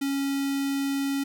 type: tone with notch filter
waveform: square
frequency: 276.6 Hz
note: C#4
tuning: 4 cents flat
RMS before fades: -27 dBFS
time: 0.01-1.24 s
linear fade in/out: 10 ms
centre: 980 Hz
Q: 1.2
effects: 11-bit